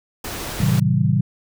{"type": "noise", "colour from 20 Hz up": "pink", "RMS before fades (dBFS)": -29, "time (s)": [0.24, 0.8], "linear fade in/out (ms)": 5}
{"type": "chord", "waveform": "sine", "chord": "A diminished seventh", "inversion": "none", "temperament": "just", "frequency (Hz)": [110, 132, 158.4, 190.08], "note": ["A2", "C3", "Eb3", "Gb3"], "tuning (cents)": [0, 16, 31, 47], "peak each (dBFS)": [-21, -19, -20, -21], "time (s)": [0.6, 1.21], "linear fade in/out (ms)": 5}
{"effects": []}